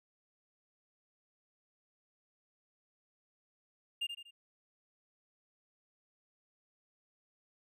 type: tone with echo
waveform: triangle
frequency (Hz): 2810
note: F7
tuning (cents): +10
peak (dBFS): -31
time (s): 4.01-4.07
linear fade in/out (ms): 10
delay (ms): 80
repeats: 3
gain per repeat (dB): -7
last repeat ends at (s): 4.31
effects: none